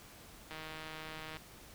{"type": "click train", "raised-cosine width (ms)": 0.3, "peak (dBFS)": -29, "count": 136, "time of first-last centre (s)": [0.51, 1.37], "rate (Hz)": 157, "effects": ["pink hiss -55 dBFS RMS until 1.74 s"]}